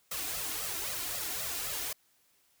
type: noise with flanger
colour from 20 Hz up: white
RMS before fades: -36 dBFS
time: 0.11-1.93 s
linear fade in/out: 5 ms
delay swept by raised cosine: 1.5 to 2.9 ms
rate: 3.8 Hz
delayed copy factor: +0.85
effects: white hiss -69 dBFS RMS until 2.6 s